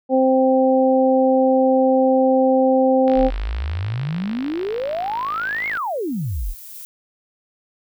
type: harmonic tone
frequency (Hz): 261.6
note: C4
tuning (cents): 0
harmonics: 1 / 2 / 3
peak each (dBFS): -17 / -15 / -21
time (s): 0.09-3.31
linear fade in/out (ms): 50
type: click train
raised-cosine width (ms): 0.3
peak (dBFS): -17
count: 145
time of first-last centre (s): 3.08-5.772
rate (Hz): 53.5
type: exponential two-way sweep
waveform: sine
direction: up then down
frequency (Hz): 31 to 2217 to 31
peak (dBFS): -21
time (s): 3.15-6.55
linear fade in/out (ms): 50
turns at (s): 5.68
type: noise with exponential growth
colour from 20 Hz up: violet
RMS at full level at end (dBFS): -35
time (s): 4.09-6.85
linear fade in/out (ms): 0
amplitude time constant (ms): 600
effects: none